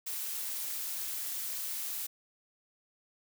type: noise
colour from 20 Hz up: blue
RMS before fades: -37 dBFS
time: 0.06-2.07 s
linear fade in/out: 10 ms
effects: none